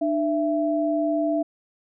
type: tone pair together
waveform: sine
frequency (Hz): 300 / 666.1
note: D4 / E5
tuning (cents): +37 / +18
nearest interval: octave + major second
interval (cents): 1381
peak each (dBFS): -23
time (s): 0.01-1.43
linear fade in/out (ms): 10
effects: none